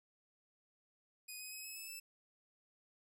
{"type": "tone with pitch steps", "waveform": "10% pulse", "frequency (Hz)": [2489, 2518, 2547, 2577, 2607, 2637], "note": ["D#7", "D#7", "D#7", "E7", "E7", "E7"], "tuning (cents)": [0, 20, 40, -40, -20, 0], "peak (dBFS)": -38, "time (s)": [1.28, 2], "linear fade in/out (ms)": 10, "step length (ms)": 120, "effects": []}